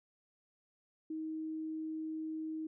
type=tone; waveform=sine; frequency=315.7 Hz; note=D#4; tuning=25 cents sharp; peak=-37 dBFS; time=1.1-2.67 s; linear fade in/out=5 ms; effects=none